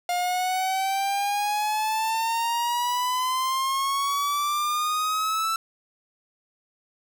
45% pulse exponential sweep, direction up, 706 to 1330 Hz, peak -23 dBFS, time 0.09-5.56 s, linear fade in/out 2 ms, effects none

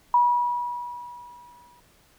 sine tone with exponential decay, 969 Hz, B5, 33 cents flat, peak -14 dBFS, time 0.14-1.8 s, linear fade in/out 2 ms, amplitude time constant 360 ms, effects pink hiss -59 dBFS RMS until 2.18 s

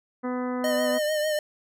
harmonic tone, 250.1 Hz, B3, 22 cents sharp, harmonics 1 / 2 / 3 / 4 / 5 / 6 / 7 / 8, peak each -28 / -32 / -39 / -38 / -39 / -46 / -47 / -47 dBFS, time 0.23-0.99 s, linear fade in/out 20 ms
square tone with vibrato, 610 Hz, D#5, 34 cents flat, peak -24 dBFS, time 0.64-1.39 s, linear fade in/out 2 ms, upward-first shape triangle, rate 6.7 Hz, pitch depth 46 cents each way
effects none

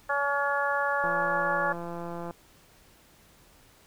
harmonic tone, 282.9 Hz, C#4, 35 cents sharp, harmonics 2 / 3 / 4 / 5 / 6, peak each -31 / -31 / -31 / -31 / -31 dBFS, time 0.09-1.73 s, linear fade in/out 10 ms
click train, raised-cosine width 1 ms, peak -24 dBFS, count 218, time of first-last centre 1.04-2.309 s, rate 171 Hz
effects pink hiss -58 dBFS RMS until 3.86 s

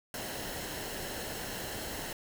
pink noise with comb filter, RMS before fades -39 dBFS, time 0.14-2.13 s, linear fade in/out 2 ms, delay 0.84 ms, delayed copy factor -0.5, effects none

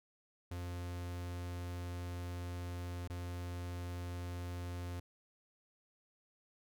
45% pulse tone with dropouts, 88.2 Hz, F2, 18 cents sharp, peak -40 dBFS, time 0.51-5 s, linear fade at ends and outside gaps 5 ms, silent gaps 3.077-3.099 s, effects none

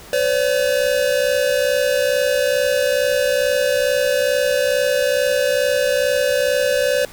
square tone pair together, 509 / 571.3 Hz, C5 / D5, -48 / -48 cents, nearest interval major second, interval 200 cents, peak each -19 dBFS, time 0.13-7.05 s, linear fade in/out 2 ms, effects pink hiss -40 dBFS RMS until 7.12 s

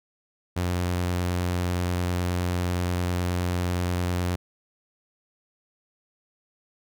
sawtooth tone, 89 Hz, F2, 33 cents sharp, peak -20 dBFS, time 0.56-4.36 s, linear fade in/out 10 ms, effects none

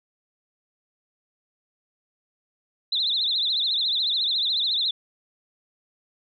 sine tone with vibrato, 3801 Hz, A#7, 33 cents sharp, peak -21 dBFS, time 2.92-4.91 s, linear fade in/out 5 ms, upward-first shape triangle, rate 14 Hz, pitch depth 190 cents each way, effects none

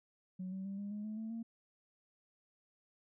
sine tone with pitch steps, 185 / 190.64 / 196.45 / 202.4 / 208.6 / 215 / 221.5 / 228.3 Hz, F#3 / G3 / G3 / G#3 / G#3 / A3 / A3 / A#3, 0 / -48 / +4 / -44 / +8 / -40 / +12 / -36 cents, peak -38 dBFS, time 0.39-1.43 s, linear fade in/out 10 ms, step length 130 ms, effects tanh soft clip ceiling -36 dBFS

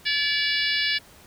harmonic tone, 575 Hz, D5, 37 cents flat, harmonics 3 / 4 / 5 / 6 / 7 / 8 / 9, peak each -27 / -28 / -29 / -30 / -30 / -31 / -32 dBFS, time 0.05-0.99 s, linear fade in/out 20 ms, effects pink hiss -51 dBFS RMS until 1.26 s

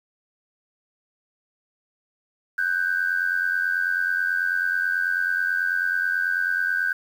sine tone pair together, 1500 / 1589.2 Hz, F#6 / G6, +23 / +23 cents, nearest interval minor second, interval 100 cents, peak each -23 dBFS, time 2.58-6.93 s, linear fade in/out 5 ms, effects tanh soft clip ceiling -13 dBFS + 8-bit

